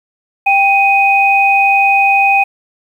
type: tone pair together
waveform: sine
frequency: 789 / 2499 Hz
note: G5 / D#7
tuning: +11 / +7 cents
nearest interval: octave + minor sixth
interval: 1996 cents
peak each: -10 dBFS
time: 0.46-2.44 s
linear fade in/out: 10 ms
effects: 7-bit